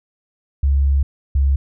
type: tone pair in turn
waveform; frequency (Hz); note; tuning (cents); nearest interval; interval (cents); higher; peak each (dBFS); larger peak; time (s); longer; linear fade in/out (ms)
sine; 69.3 / 68.7; C#2 / C#2; 0 / -15; unison; 15; first; -12; neither; 0.63-1.03 / 1.35-1.56; first; 5
effects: none